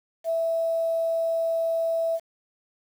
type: tone with quantisation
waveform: sine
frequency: 659.3 Hz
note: E5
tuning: in tune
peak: -22 dBFS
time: 0.24-2.2 s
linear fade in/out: 50 ms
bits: 8
effects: none